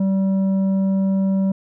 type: tone with tanh clipping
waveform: triangle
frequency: 192.8 Hz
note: G3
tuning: 28 cents flat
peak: -17 dBFS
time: 0-1.52 s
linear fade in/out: 5 ms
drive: 11 dB
effects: none